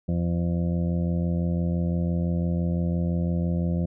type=harmonic tone; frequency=85.9 Hz; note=F2; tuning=28 cents flat; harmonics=1 / 2 / 3 / 4 / 6 / 7 / 8; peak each=-27 / -24 / -37 / -37 / -38 / -40 / -47 dBFS; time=0.08-3.86 s; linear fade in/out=10 ms; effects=none